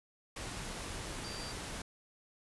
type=tone in noise; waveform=sine; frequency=4699 Hz; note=D8; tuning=in tune; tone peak=-46 dBFS; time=1.24-1.52 s; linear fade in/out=5 ms; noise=pink; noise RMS=-42 dBFS; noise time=0.36-1.82 s; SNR=-7 dB; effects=resampled to 24000 Hz